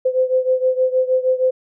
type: beating tone pair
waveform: sine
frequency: 512 / 518.4 Hz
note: C5 / C5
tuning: -38 / -16 cents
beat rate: 6.4 Hz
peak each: -16 / -19 dBFS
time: 0.05-1.51 s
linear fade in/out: 10 ms
effects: none